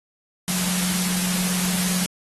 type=tone in noise; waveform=sine; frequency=181.2 Hz; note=F#3; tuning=36 cents flat; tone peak=-25 dBFS; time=0.48-2.06 s; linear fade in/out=0 ms; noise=white; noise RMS=-25 dBFS; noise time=0.48-2.06 s; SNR=-3 dB; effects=AAC 32 kbps